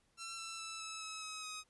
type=tone with pitch steps; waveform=10% pulse; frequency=1351 / 1335.5 / 1320.1 / 1305 / 1290 / 1275.2 / 1260.5 Hz; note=E6 / E6 / E6 / E6 / E6 / D#6 / D#6; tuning=+42 / +22 / +2 / -18 / -38 / +42 / +22 cents; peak=-35 dBFS; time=0.17-1.64 s; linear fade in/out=50 ms; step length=210 ms; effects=pink hiss -75 dBFS RMS until 1.69 s + resampled to 24000 Hz